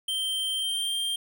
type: tone with pitch glide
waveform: square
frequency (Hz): 3136 to 3180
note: G7 to G7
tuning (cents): 0 to +24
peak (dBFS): -27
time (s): 0.08-1.16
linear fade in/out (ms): 5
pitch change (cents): +24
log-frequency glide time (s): 0.53-0.96
effects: none